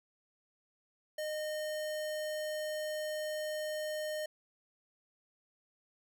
square tone, 613 Hz, D#5, 26 cents flat, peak -36 dBFS, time 1.18-4.26 s, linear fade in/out 5 ms, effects none

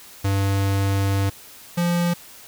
square tone pair in turn, 98.3 / 173.36 Hz, G2 / F3, +5 / -12 cents, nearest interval minor seventh, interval 983 cents, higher second, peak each -19 dBFS, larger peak neither, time 0.24-1.3 / 1.77-2.14 s, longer first, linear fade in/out 10 ms, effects white hiss -44 dBFS RMS until 2.47 s

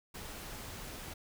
pink noise, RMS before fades -45 dBFS, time 0.14-1.14 s, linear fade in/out 10 ms, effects none

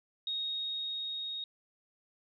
sine tone with level ramp, 3743 Hz, A#7, 6 cents sharp, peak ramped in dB -32 to -36 dBFS, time 0.27-1.44 s, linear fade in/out 2 ms, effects none

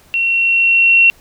sine tone with level ramp, 2727 Hz, F7, 42 cents flat, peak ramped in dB -13 to -5 dBFS, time 0.14-1.1 s, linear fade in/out 0 ms, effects pink hiss -48 dBFS RMS until 1.2 s

